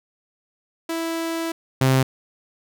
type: tone pair in turn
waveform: sawtooth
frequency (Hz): 329.6 / 131.79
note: E4 / C3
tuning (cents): 0 / +13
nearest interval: octave + major third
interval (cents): 1587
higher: first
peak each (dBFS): -20 / -11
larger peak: second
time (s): 0.89-1.52 / 1.81-2.03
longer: first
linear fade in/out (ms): 5
effects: none